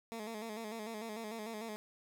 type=tone with vibrato; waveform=15% pulse; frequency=220 Hz; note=A3; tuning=in tune; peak=-35 dBFS; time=0.12-1.76 s; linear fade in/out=0 ms; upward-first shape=square; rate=6.7 Hz; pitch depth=65 cents each way; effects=none